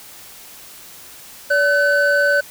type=tone pair together; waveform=triangle; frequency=574 / 1514.4 Hz; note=D5 / F#6; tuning=-40 / +40 cents; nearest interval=octave + perfect fourth; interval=1680 cents; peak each=-15 / -13 dBFS; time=1.5-2.41 s; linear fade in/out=10 ms; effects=white hiss -40 dBFS RMS until 2.5 s